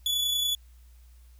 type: tone with amplitude modulation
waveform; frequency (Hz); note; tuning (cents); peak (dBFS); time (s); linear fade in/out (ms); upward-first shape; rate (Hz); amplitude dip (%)
40% pulse; 3428; A7; -46; -22; 0.06-0.55; 2; sine; 30.6; 35
effects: added 60 Hz sine -50 dBFS peak until 1.39 s + white hiss -66 dBFS RMS until 1.39 s